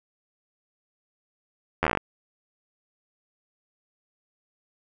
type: slowing click train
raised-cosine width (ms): 0.5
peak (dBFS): -7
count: 10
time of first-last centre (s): 1.83-1.973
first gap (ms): 11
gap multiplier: 1.09
effects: none